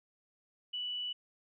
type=tone; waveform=sine; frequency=2960 Hz; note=F#7; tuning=in tune; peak=-35 dBFS; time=0.73-1.13 s; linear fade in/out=10 ms; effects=none